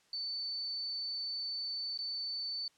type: tone with dropouts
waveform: sine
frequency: 4516 Hz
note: C#8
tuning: 31 cents sharp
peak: -35 dBFS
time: 0.13-2.68 s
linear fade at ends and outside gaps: 2 ms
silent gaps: 1.976-1.988 s
effects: white hiss -69 dBFS RMS until 2.77 s + low-pass 7000 Hz 12 dB/octave